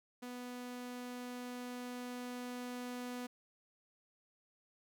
sawtooth tone with level ramp, 246.9 Hz, B3, in tune, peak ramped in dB -40 to -37 dBFS, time 0.22-3.27 s, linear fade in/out 10 ms, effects none

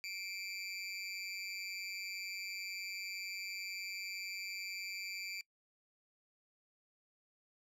25% pulse tone with amplitude modulation, 2349 Hz, D7, in tune, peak -34 dBFS, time 0.04-5.41 s, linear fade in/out 0 ms, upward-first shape sine, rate 189 Hz, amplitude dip 75%, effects noise-tail reverb RT60 0.1 s tail -23 dB re dry + low-pass 11000 Hz 12 dB/octave

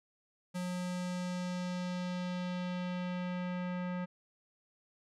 square tone with low-pass filter sweep, 180 Hz, F#3, 47 cents flat, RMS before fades -37 dBFS, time 0.54-4.06 s, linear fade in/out 20 ms, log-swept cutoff 9900 to 1900 Hz, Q 1.2, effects none

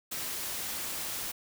white noise, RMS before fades -36 dBFS, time 0.11-1.32 s, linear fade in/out 10 ms, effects none

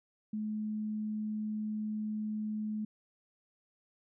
sine tone, 213.9 Hz, A3, 49 cents flat, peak -33 dBFS, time 0.33-2.85 s, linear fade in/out 5 ms, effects none

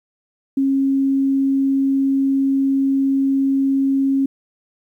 sine tone, 271.7 Hz, C#4, 35 cents flat, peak -14 dBFS, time 0.57-4.26 s, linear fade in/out 5 ms, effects 9-bit

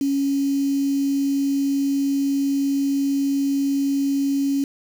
sine tone with quantisation, 277.2 Hz, C#4, in tune, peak -18 dBFS, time 0.01-4.64 s, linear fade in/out 2 ms, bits 6, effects none

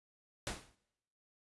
pink noise with exponential decay, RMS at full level -36 dBFS, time 0.47-0.75 s, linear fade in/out 0 ms, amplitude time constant 60 ms, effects noise-tail reverb RT60 0.9 s tail -23 dB re dry + resampled to 24000 Hz

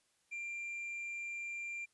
triangle tone, 2378 Hz, D7, 21 cents sharp, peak -38 dBFS, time 0.31-1.86 s, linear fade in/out 20 ms, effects white hiss -75 dBFS RMS until 1.93 s + resampled to 24000 Hz

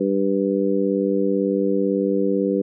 harmonic tone, 98 Hz, G2, in tune, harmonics 2 / 3 / 4 / 5, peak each -23 / -23 / -23 / -23 dBFS, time 0-2.62 s, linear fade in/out 10 ms, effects none

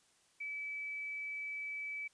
triangle tone with hard clipping, 2300 Hz, D7, 37 cents flat, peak -39 dBFS, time 0.4-2.08 s, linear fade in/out 10 ms, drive 3 dB, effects white hiss -70 dBFS RMS until 2.13 s + resampled to 22050 Hz

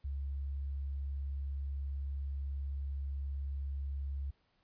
sine tone, 69.3 Hz, C#2, in tune, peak -35 dBFS, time 0.04-4.31 s, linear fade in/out 10 ms, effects pink hiss -75 dBFS RMS until 4.63 s + resampled to 11025 Hz

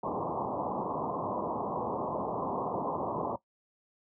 white low-pass noise, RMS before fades -33 dBFS, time 0.03-3.36 s, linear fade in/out 5 ms, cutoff 1100 Hz, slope 96 dB/octave, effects noise-tail reverb RT60 0.1 s tail -17 dB re dry + high-pass 150 Hz 12 dB/octave

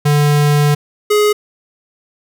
square tone pair in turn, 146.83 / 418.9 Hz, D3 / G#4, 0 / +15 cents, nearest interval octave + tritone, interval 1815 cents, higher second, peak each -10 dBFS, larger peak neither, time 0.05-0.75 / 1.1-1.33 s, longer first, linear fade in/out 10 ms, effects none

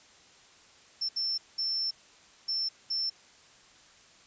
sine tone bursts at uneven times, 5360 Hz, E8, 28 cents sharp, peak -28 dBFS, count 5, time 1.01-1.09 / 1.16-1.38 / 1.58-1.91 / 2.48-2.69 / 2.9-3.1 s, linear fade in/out 10 ms, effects white hiss -57 dBFS RMS until 4.26 s + resampled to 16000 Hz

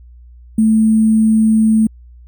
sine tone with sample-and-hold, 220 Hz, A3, in tune, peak -8 dBFS, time 0.58-1.87 s, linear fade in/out 5 ms, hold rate 8820 Hz, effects added 60 Hz sine -37 dBFS peak until 2.27 s

